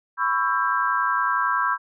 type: chord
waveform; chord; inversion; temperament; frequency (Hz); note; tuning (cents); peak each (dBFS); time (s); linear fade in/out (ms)
sine; C# half-diminished seventh; third; just; 997.9 / 1108.7 / 1330.5 / 1596.6; B5 / C#6 / E6 / G6; +18 / 0 / +16 / +31; -25; 0.17-1.78; 50
effects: none